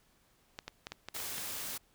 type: clicks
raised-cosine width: 0.2 ms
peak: -23 dBFS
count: 8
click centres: 0.589 / 0.68 / 0.869 / 0.92 / 1.086 / 1.165 / 1.202 / 1.381 s
type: noise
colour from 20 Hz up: white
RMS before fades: -40 dBFS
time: 1.14-1.78 s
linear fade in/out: 10 ms
effects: pink hiss -69 dBFS RMS until 1.94 s